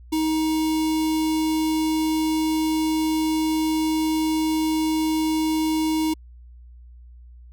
square tone with notch filter, 314.9 Hz, D#4, 21 cents sharp, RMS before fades -22 dBFS, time 0.12-6.14 s, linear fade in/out 10 ms, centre 1600 Hz, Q 1.6, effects added 60 Hz sine -42 dBFS peak until 7.52 s

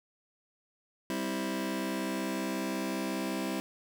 sawtooth chord, C major, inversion second, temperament just, 196.22 / 261.6 / 327 Hz, G3 / C4 / E4, +2 / 0 / -14 cents, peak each -32 dBFS, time 1.1-3.6 s, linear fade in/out 0 ms, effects none

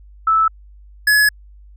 sine / square tone pair in turn, 1312 / 1695.9 Hz, E6 / G#6, -9 / +36 cents, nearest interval major third, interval 445 cents, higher second, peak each -11 dBFS, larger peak neither, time 0.27-0.48 / 1.07-1.29 s, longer second, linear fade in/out 5 ms, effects added 50 Hz sine -40 dBFS peak until 1.76 s

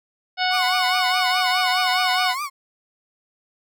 harmonic tone, 736 Hz, F#5, 9 cents flat, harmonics 1 / 2 / 3 / 4 / 5 / 6 / 7, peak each -22 / -25 / -27 / -28 / -29 / -30 / -30 dBFS, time 0.37-2.35 s, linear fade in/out 50 ms
35% pulse tone with vibrato, 1096 Hz, C#6, 20 cents flat, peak -23 dBFS, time 0.5-2.5 s, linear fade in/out 50 ms, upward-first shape triangle, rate 4.8 Hz, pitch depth 190 cents each way
effects none

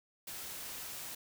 white noise, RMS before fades -44 dBFS, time 0.27-1.15 s, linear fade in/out 5 ms, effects none

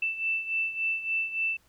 sine beating tone pair, 2656 / 2659.5 Hz, E7 / E7, +12 / +15 cents, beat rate 3.5 Hz, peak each -28 / -33 dBFS, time 0.02-1.57 s, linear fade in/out 5 ms, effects pink hiss -65 dBFS RMS until 1.68 s

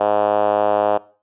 5% pulse tone with band-pass filter, 103.83 Hz, G#2, in tune, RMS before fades -17 dBFS, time 0-0.98 s, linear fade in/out 10 ms, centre 640 Hz, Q 3, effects noise-tail reverb RT60 0.4 s tail -20 dB re dry + resampled to 8000 Hz

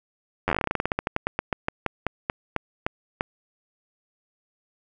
slowing click train, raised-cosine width 0.5 ms, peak -8 dBFS, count 29, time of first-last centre 0.48-3.209 s, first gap 10 ms, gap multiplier 1.14, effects none

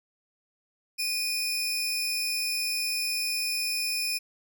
sawtooth tone pair together, 2462 / 5284 Hz, D#7 / E8, -19 / +3 cents, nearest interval octave + minor second, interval 1322 cents, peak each -27 dBFS, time 0.98-4.19 s, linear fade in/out 20 ms, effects none

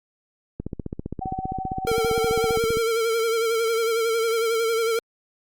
click train, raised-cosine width 3 ms, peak -16 dBFS, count 34, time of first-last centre 0.6-2.771 s, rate 15.2 Hz
sine tone with tremolo, 760 Hz, F#5, 46 cents sharp, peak -25 dBFS, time 1.21-2.57 s, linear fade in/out 10 ms, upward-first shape sine, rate 18 Hz, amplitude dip 65%
square tone with vibrato, 454.6 Hz, A#4, 43 cents flat, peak -21 dBFS, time 1.87-4.99 s, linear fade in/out 2 ms, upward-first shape sine, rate 11 Hz, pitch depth 45 cents each way
effects Opus 48 kbps

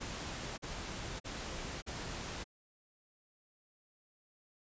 pink noise bursts, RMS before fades -42 dBFS, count 4, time 0-2.443 s, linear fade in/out 20 ms, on 580 ms, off 41 ms, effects resampled to 16000 Hz

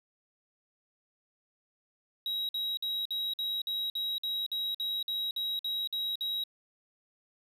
triangle tone bursts, 3837 Hz, A#7, 49 cents sharp, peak -29 dBFS, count 15, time 2.26-6.438 s, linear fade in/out 2 ms, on 230 ms, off 52 ms, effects none

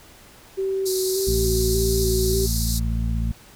sine tone with vibrato, 380.4 Hz, F#4, 48 cents sharp, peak -21 dBFS, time 0.57-2.47 s, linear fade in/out 20 ms, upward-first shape square, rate 1.7 Hz, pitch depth 22 cents each way
pink band-pass noise, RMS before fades -29 dBFS, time 0.85-2.8 s, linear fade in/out 20 ms, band 3900 to 15000 Hz, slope 96 dB/octave
harmonic tone, 56.4 Hz, A1, 44 cents sharp, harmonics 1 / 2 / 3 / 4, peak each -22 / -27 / -32 / -31 dBFS, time 1.27-3.32 s, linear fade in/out 5 ms
effects pink hiss -48 dBFS RMS until 3.55 s

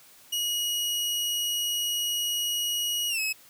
sawtooth tone with pitch glide, 2900 to 2569 Hz, F#7 to E7, -35 to -45 cents, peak -23 dBFS, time 0.32-3.33 s, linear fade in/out 10 ms, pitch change -210 cents, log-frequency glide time 3.09-3.2 s, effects white hiss -54 dBFS RMS until 3.49 s + high-pass 60 Hz 12 dB/octave

